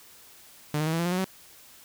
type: tone with pitch steps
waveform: sawtooth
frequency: 149.5 / 154.59 / 159.86 / 165.31 / 170.94 / 176.76 / 182.78 / 189.01 Hz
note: D3 / D#3 / D#3 / E3 / F3 / F3 / F#3 / F#3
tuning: +31 / -11 / +47 / +5 / -37 / +21 / -21 / +37 cents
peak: -21 dBFS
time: 0.74-1.244 s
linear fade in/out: 2 ms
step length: 63 ms
effects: white hiss -52 dBFS RMS until 1.84 s